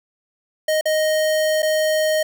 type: tone with dropouts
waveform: square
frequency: 622.3 Hz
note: D#5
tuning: in tune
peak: -17 dBFS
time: 0.68-2.23 s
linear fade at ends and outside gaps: 5 ms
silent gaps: 0.811-0.855 / 1.622-1.628 s
effects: none